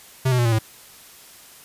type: tone with pitch steps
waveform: square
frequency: 130.81 / 125.41 / 120.23 / 115.27 / 110.51 Hz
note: C3 / B2 / B2 / A#2 / A2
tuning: 0 / +27 / -46 / -19 / +8 cents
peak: -17 dBFS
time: 0.25-0.59 s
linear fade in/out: 10 ms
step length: 68 ms
effects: white hiss -46 dBFS RMS until 1.64 s + resampled to 32000 Hz